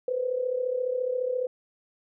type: tone with amplitude modulation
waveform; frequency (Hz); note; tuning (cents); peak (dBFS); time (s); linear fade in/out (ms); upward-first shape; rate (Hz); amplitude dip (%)
sine; 504; B4; +35; -22; 0.08-1.47; 2; sine; 34.5; 70
effects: none